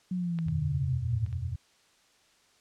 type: linear sweep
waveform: sine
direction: down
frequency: 185 to 106.5 Hz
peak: -28 dBFS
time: 0.11-1.28 s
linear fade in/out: 5 ms
type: clicks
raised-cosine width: 0.3 ms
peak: -28 / -36 / -38 / -38 dBFS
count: 4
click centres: 0.388 / 0.484 / 1.263 / 1.328 s
type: chord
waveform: sine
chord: E suspended second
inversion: none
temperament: equal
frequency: 82.41 / 92.5 / 123.47 Hz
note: E2 / F#2 / B2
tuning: 0 / 0 / 0 cents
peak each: -35 dBFS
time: 0.46-1.56 s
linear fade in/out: 10 ms
effects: white hiss -64 dBFS RMS until 2.6 s + low-pass 7000 Hz 12 dB/octave